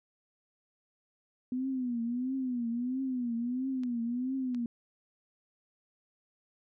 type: tone with vibrato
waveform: sine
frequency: 248.3 Hz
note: B3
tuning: 9 cents sharp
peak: -30 dBFS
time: 1.52-4.66 s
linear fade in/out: 2 ms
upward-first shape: triangle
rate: 1.5 Hz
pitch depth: 140 cents each way
type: clicks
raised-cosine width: 0.2 ms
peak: -34 dBFS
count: 2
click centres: 3.835 / 4.547 s
effects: none